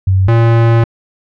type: tone pair in turn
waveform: sine / square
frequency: 94.9 / 115.51 Hz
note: F#2 / A#2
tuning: +44 / -15 cents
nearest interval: minor third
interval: 341 cents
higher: second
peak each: -7 dBFS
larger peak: neither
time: 0.07-0.28 / 0.28-0.84 s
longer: second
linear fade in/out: 5 ms
effects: low-pass 2000 Hz 12 dB/octave